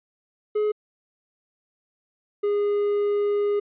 triangle tone pair in turn, 422.5 / 410.5 Hz, G#4 / G#4, +30 / -20 cents, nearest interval unison, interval 50 cents, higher first, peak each -18 dBFS, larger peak neither, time 0.55-0.72 / 2.43-3.6 s, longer second, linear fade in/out 10 ms, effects resampled to 8000 Hz

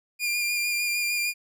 sawtooth tone with vibrato, 2407 Hz, D7, 42 cents sharp, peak -21 dBFS, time 0.19-1.34 s, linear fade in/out 50 ms, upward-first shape square, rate 6.6 Hz, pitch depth 15 cents each way, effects none

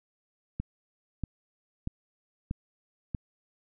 click train, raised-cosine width 5 ms, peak -19 dBFS, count 5, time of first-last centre 0.6-3.148 s, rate 1.57 Hz, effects none

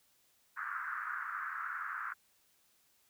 white band-pass noise, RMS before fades -40 dBFS, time 0.56-2.14 s, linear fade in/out 20 ms, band 1200 to 1600 Hz, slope 48 dB/octave, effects white hiss -71 dBFS RMS until 3.09 s

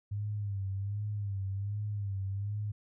sine tone with vibrato, 100.7 Hz, G2, 47 cents sharp, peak -32 dBFS, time 0.11-2.72 s, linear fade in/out 10 ms, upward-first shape sine, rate 1.3 Hz, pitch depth 71 cents each way, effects none

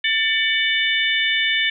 harmonic tone with a mistuned harmonic, 594 Hz, D5, 20 cents sharp, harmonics 3 / 4 / 5 / 6, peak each -21 / -22 / -23 / -24 dBFS, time 0.04-1.7 s, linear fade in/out 5 ms, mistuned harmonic 4, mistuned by -85 cents, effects none

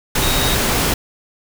sine tone in noise, 3762 Hz, A#7, 15 cents sharp, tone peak -23 dBFS, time 0.22-0.55 s, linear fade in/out 5 ms, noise pink, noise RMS -17 dBFS, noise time 0.15-0.94 s, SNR -9 dB, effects none

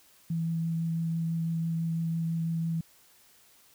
sine tone with vibrato, 164.81 Hz, E3, in tune, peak -27 dBFS, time 0.3-2.81 s, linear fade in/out 5 ms, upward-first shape triangle, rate 6 Hz, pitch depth 12 cents each way, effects white hiss -60 dBFS RMS until 3.74 s

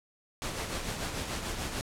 pink noise with tremolo, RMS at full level -33 dBFS, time 0.42-1.81 s, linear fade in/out 0 ms, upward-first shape triangle, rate 6.8 Hz, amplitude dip 50%, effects low-pass 10000 Hz 12 dB/octave

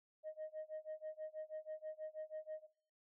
sine tone with tremolo, 622.3 Hz, D#5, in tune, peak -40 dBFS, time 0.23-2.67 s, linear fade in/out 50 ms, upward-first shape sine, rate 6.2 Hz, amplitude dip 95%, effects noise-tail reverb RT60 0.6 s tail -22 dB re dry + tanh soft clip ceiling -40 dBFS

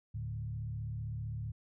sine tone with frequency modulation, 111 Hz, A2, 16 cents sharp, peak -36 dBFS, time 0.14-1.52 s, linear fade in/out 10 ms, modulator 35.5 Hz, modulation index 0.9, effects none

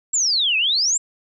sine exponential two-way sweep, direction down then up, 7680 to 2500 to 7680 Hz, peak -16 dBFS, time 0.13-0.98 s, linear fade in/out 10 ms, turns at 0.57 s, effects none

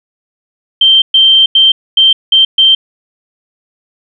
sine tone bursts at uneven times, 3136 Hz, G7, in tune, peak -3 dBFS, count 6, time 0.81-1.02 / 1.14-1.46 / 1.55-1.72 / 1.97-2.13 / 2.32-2.45 / 2.58-2.75 s, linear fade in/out 5 ms, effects none

